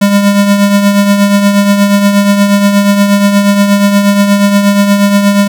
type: tone with tremolo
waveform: square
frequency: 201.5 Hz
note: G3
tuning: 48 cents sharp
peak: -3 dBFS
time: 0.01-5.48 s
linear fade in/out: 10 ms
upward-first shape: triangle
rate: 8.4 Hz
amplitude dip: 55%
effects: none